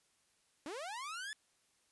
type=linear sweep; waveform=sawtooth; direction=up; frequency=267.4 to 1760 Hz; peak=-38 dBFS; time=0.66-1.33 s; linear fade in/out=0 ms; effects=white hiss -74 dBFS RMS until 1.91 s + resampled to 24000 Hz